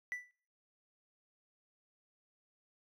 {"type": "tone with exponential decay", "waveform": "triangle", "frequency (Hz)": 1975.5, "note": "B6", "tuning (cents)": 0, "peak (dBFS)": -31, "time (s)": [0.12, 0.31], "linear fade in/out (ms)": 0, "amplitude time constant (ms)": 41, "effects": ["noise-tail reverb RT60 0.5 s tail -25 dB re dry", "tanh soft clip ceiling -30 dBFS"]}